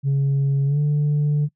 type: tone with pitch glide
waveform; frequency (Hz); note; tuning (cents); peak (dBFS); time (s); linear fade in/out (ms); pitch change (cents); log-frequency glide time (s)
sine; 138.5 to 147.59; C#3 to D3; -1 to +9; -14; 0.03-1.49; 50; +110; 0.66-0.79
effects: noise-tail reverb RT60 0.1 s tail -23 dB re dry + tanh soft clip ceiling -15 dBFS